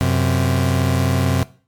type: tone pair together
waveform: 30% pulse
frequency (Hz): 91.8 / 130.11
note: F#2 / C3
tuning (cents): -13 / -9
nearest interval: tritone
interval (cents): 604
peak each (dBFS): -15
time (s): 0.01-1.43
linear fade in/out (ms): 0
effects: noise-tail reverb RT60 0.4 s tail -19 dB re dry + MP3 96 kbps